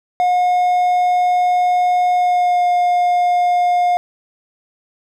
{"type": "tone with pitch glide", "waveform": "triangle", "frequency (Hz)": [720, 711.7], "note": ["F#5", "F5"], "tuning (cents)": [-47, 33], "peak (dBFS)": -10, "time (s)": [0.2, 3.97], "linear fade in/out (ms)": 0, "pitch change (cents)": -20, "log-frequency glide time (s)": [2.15, 2.67], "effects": []}